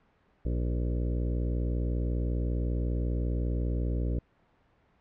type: harmonic tone with a mistuned harmonic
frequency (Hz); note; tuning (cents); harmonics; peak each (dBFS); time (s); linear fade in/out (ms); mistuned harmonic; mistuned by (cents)
60; B1; -49; 1 / 2 / 3 / 4 / 5 / 6 / 7 / 8 / 9 / 10; -28 / -34 / -39 / -41 / -40 / -45 / -46 / -44 / -48 / -51; 0.45-4.19; 5; 7; -22
effects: pink hiss -66 dBFS RMS until 5 s + low-pass 2000 Hz 12 dB/octave